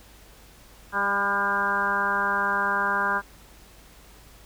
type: harmonic tone with a mistuned harmonic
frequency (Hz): 200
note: G3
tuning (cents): +35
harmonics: 1 / 2 / 3 / 4 / 5 / 6 / 7 / 8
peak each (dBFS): -37 / -36 / -36 / -33 / -27 / -30 / -28 / -27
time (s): 0.92-3.22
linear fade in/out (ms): 50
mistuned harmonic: 7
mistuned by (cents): +26
effects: added 50 Hz sine -52 dBFS peak until 4.45 s + pink hiss -52 dBFS RMS until 4.45 s